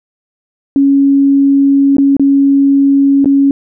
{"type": "tone with dropouts", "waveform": "sine", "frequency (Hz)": 277.2, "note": "C#4", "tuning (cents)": 0, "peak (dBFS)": -5, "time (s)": [0.76, 3.51], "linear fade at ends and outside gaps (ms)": 1, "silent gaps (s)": [[1.968, 1.983], [2.167, 2.196], [3.245, 3.257]], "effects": []}